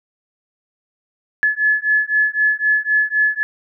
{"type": "beating tone pair", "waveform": "sine", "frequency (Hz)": [1712, 1715.9], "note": ["A6", "A6"], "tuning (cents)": [-48, -44], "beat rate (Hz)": 3.9, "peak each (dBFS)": -17, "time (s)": [1.43, 3.43], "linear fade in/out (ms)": 0, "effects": []}